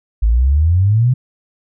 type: exponential sweep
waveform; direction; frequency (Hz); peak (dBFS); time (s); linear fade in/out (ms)
sine; up; 51.91 to 131.6; -9; 0.22-1.14; 10
effects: none